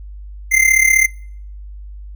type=tone with amplitude modulation; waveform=square; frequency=2083 Hz; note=C7; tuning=8 cents flat; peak=-7 dBFS; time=0.51-1.07 s; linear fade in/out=20 ms; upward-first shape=sine; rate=35.6 Hz; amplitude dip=80%; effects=noise-tail reverb RT60 0.6 s tail -24 dB re dry + added 50 Hz sine -30 dBFS peak until 2.15 s